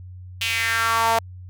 sawtooth tone with high-pass filter sweep, 227.6 Hz, A#3, 41 cents flat, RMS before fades -21 dBFS, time 0.41-1.19 s, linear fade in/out 5 ms, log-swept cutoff 2900 to 740 Hz, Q 3.7, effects added 91 Hz sine -36 dBFS peak until 1.49 s

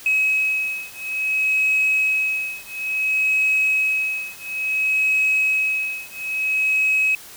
sine beating tone pair, 2555 / 2555.58 Hz, D#7 / D#7, +45 / +46 cents, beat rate 0.58 Hz, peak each -20 dBFS, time 0.06-7.15 s, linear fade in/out 2 ms, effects tanh soft clip ceiling -12 dBFS + white hiss -41 dBFS RMS until 7.36 s

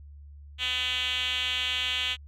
5% pulse tone with band-pass filter, 252.3 Hz, B3, 37 cents sharp, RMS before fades -29 dBFS, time 0.58-2.17 s, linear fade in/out 50 ms, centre 3200 Hz, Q 4.6, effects added 72 Hz sine -44 dBFS peak until 2.27 s

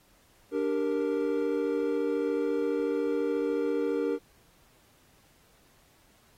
triangle chord, G minor, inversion second, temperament equal, 293.7 / 392 / 466.2 Hz, D4 / G4 / Bb4, 0 / 0 / 0 cents, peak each -29 / -30 / -27 dBFS, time 0.51-4.19 s, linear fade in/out 50 ms, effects pink hiss -63 dBFS RMS until 6.37 s + AAC 48 kbps

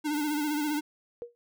square tone with vibrato, 298.4 Hz, D4, 28 cents sharp, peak -28 dBFS, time 0.04-0.81 s, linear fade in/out 20 ms, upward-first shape sine, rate 15 Hz, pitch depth 53 cents each way
blue noise, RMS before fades -44 dBFS, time 0.13-0.79 s, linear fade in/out 10 ms
sine tone with exponential decay, 476 Hz, A#4, 36 cents sharp, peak -31 dBFS, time 1.22-1.35 s, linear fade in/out 0 ms, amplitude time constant 27 ms
effects none

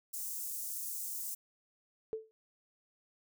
white high-pass noise, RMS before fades -40 dBFS, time 0.13-1.35 s, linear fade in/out 10 ms, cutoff 6700 Hz, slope 24 dB/octave
sine tone with exponential decay, 440.6 Hz, A4, 2 cents sharp, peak -31 dBFS, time 2.13-2.31 s, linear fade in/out 0 ms, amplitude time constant 39 ms
effects none

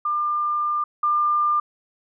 sine tone pair in turn, 1198 / 1198 Hz, D6 / D6, +34 / +34 cents, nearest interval unison, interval 0 cents, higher neither, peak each -20 / -17 dBFS, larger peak second, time 0.05-0.84 / 1.03-1.6 s, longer first, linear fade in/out 5 ms, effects none

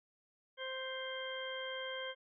harmonic tone with a mistuned harmonic, 523.3 Hz, C5, in tune, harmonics 1 / 2 / 3 / 4 / 6, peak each -43 / -49 / -46 / -48 / -45 dBFS, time 0.57-2.15 s, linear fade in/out 50 ms, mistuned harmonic 6, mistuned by +21 cents, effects none

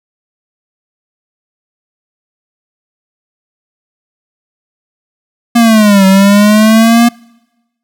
square linear two-way sweep, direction down then up, 238.1 to 189.9 to 238.1 Hz, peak -4 dBFS, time 5.55-7.09 s, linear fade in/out 10 ms, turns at 6.06 s, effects noise-tail reverb RT60 1.0 s tail -26 dB re dry

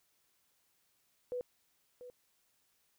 sine tone with echo, 494.6 Hz, B4, 3 cents sharp, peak -35 dBFS, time 1.32-1.41 s, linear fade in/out 0 ms, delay 690 ms, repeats 1, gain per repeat -12 dB, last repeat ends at 2.1 s, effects white hiss -75 dBFS RMS until 2.98 s

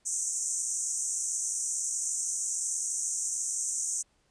pink band-pass noise, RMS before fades -32 dBFS, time 0.05-4.03 s, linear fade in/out 20 ms, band 6000 to 9100 Hz, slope 96 dB/octave, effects pink hiss -70 dBFS RMS until 4.3 s + resampled to 22050 Hz

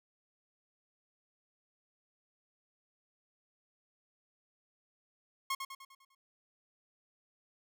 sawtooth tone with echo, 1081 Hz, C#6, 44 cents flat, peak -28 dBFS, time 5.5-5.55 s, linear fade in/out 5 ms, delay 100 ms, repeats 6, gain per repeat -6 dB, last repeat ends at 6.15 s, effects none

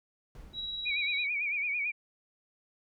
brown noise with exponential decay, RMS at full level -45 dBFS, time 0.35-1.73 s, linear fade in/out 1 ms, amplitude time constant 300 ms
sine tone with tremolo, 3878 Hz, B7, 32 cents flat, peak -33 dBFS, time 0.53-1.27 s, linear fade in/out 50 ms, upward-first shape sine, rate 20 Hz, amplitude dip 30%
sine tone with vibrato, 2345 Hz, D7, 3 cents flat, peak -29 dBFS, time 0.85-1.92 s, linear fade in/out 20 ms, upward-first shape sine, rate 9 Hz, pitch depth 92 cents each way
effects none

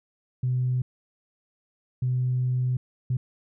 sine tone bursts at uneven times, 126.4 Hz, B2, 41 cents sharp, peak -21 dBFS, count 3, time 0.43-0.82 / 2.02-2.77 / 3.1-3.17 s, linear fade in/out 5 ms, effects tanh soft clip ceiling -17 dBFS

